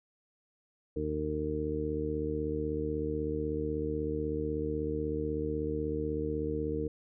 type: harmonic tone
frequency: 76.2 Hz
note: D#2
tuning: 36 cents flat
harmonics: 1 / 2 / 3 / 4 / 5 / 6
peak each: -38 / -40 / -43 / -36 / -42 / -34 dBFS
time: 0.96-6.88 s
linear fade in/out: 5 ms
effects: none